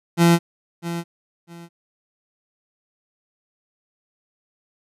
30% pulse tone with echo, 170 Hz, F3, 46 cents flat, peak -9 dBFS, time 0.17-0.39 s, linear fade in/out 50 ms, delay 650 ms, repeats 2, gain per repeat -13 dB, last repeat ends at 1.69 s, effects resampled to 32000 Hz

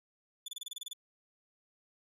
sawtooth tone bursts, 3478 Hz, A7, 21 cents flat, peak -36 dBFS, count 10, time 0.46-0.933 s, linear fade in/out 5 ms, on 23 ms, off 27 ms, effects resampled to 32000 Hz + 12-bit

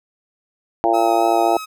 harmonic tone, 114.4 Hz, A#2, 32 cents flat, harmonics 3 / 4 / 5 / 6 / 7 / 8, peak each -20 / -25 / -25 / -17 / -19 / -25 dBFS, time 0.84-1.57 s, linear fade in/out 0 ms
sawtooth tone with vibrato, 1274 Hz, D#6, 41 cents sharp, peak -25 dBFS, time 0.93-1.66 s, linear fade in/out 20 ms, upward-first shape triangle, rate 3.6 Hz, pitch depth 18 cents each way
effects none

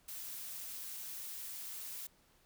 blue noise, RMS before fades -45 dBFS, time 0.08-2.07 s, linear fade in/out 5 ms, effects pink hiss -69 dBFS RMS until 2.45 s

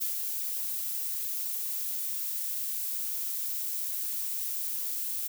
violet noise with ADSR envelope, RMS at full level -30 dBFS, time 0-5.28 s, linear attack 20 ms, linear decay 130 ms, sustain -3 dB, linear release 13 ms, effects none

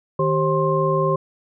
sine tone cluster, 155.8 / 389.3 / 534 / 1057 Hz, D#3 / G4 / C5 / C6, +3 / -12 / +35 / +17 cents, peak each -22 dBFS, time 0.19-1.16 s, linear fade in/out 5 ms, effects none

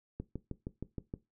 click train, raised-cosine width 3 ms, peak -25 dBFS, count 7, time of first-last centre 0.2-1.139 s, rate 6.39 Hz, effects noise-tail reverb RT60 0.2 s tail -17 dB re dry

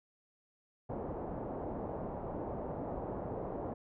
white low-pass noise, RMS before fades -40 dBFS, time 0.89-3.74 s, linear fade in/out 10 ms, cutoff 750 Hz, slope 24 dB/octave, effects none

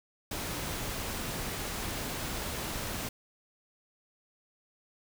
pink noise, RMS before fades -36 dBFS, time 0.31-3.09 s, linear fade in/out 5 ms, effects none

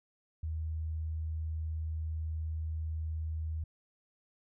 sine tone, 79.3 Hz, D#2, 33 cents sharp, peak -33 dBFS, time 0.43-3.64 s, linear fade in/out 5 ms, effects none

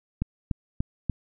click train, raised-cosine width 5 ms, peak -13 dBFS, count 4, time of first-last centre 0.22-1.097 s, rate 3.42 Hz, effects none

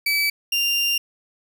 30% pulse tone pair in turn, 2298 / 2790 Hz, D7 / F7, -38 / -2 cents, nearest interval minor third, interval 336 cents, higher second, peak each -16 dBFS, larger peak neither, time 0.06-0.3 / 0.52-0.98 s, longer second, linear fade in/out 5 ms, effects none

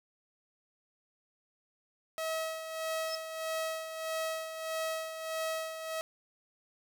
sawtooth tone with tremolo, 642 Hz, E5, 46 cents flat, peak -28 dBFS, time 2.18-6.01 s, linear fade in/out 0 ms, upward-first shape sine, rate 1.6 Hz, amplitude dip 60%
sine tone with exponential growth, 5220 Hz, E8, 18 cents flat, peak -31 dBFS, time 3.01-3.15 s, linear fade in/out 0 ms, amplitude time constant 30 ms
effects none

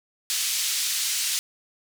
white band-pass noise, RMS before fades -26 dBFS, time 0.3-1.39 s, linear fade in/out 0 ms, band 2900 to 8200 Hz, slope 12 dB/octave, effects none

